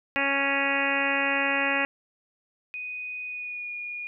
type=harmonic tone; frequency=277.2 Hz; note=C#4; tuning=in tune; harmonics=1 / 2 / 3 / 4 / 5 / 6 / 7 / 8 / 9 / 10; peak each=-33 / -32 / -33 / -35 / -35 / -31 / -29 / -34 / -29 / -33 dBFS; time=0.16-1.85 s; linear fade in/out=0 ms
type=tone with pitch glide; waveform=sine; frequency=2489 to 2439 Hz; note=D#7 to D#7; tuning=0 to -35 cents; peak=-32 dBFS; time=2.74-4.07 s; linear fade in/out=0 ms; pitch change=-35 cents; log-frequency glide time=3.25-3.72 s
effects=none